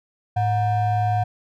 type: ring-modulated tone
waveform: triangle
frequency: 417.1 Hz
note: G#4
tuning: 7 cents sharp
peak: -13 dBFS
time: 0.36-1.24 s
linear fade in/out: 10 ms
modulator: 310 Hz
effects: none